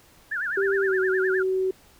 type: tone with vibrato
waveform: sine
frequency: 1584 Hz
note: G6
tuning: 18 cents sharp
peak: -25 dBFS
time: 0.31-1.43 s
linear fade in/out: 10 ms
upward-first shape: sine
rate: 9.7 Hz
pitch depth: 220 cents each way
type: tone with pitch glide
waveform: sine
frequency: 392 to 376.7 Hz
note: G4 to F#4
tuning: 0 to +31 cents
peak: -21 dBFS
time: 0.57-1.71 s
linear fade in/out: 5 ms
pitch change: -69 cents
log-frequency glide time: 0.81-0.96 s
effects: pink hiss -55 dBFS RMS until 1.99 s